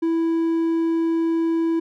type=tone; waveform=triangle; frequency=329.6 Hz; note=E4; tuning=in tune; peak=-16 dBFS; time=0.02-1.8 s; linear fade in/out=10 ms; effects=none